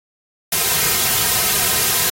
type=noise with comb filter; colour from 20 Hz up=white; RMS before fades=-17 dBFS; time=0.52-2.1 s; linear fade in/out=5 ms; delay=3.5 ms; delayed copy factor=-0.9; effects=AAC 48 kbps